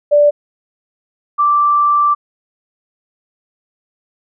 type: tone pair in turn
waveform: sine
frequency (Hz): 586 / 1172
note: D5 / D6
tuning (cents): -4 / -4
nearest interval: octave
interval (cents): 1200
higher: second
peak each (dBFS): -6 / -9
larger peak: first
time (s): 0.11-0.31 / 1.38-2.15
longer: second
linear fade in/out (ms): 20
effects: none